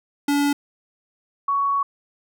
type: tone pair in turn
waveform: square / sine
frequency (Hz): 286.2 / 1118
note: D4 / C#6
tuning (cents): -45 / +14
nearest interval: 2 octaves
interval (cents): 2359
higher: second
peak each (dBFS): -18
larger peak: neither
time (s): 0.28-0.53 / 1.48-1.83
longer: second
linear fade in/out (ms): 5
effects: none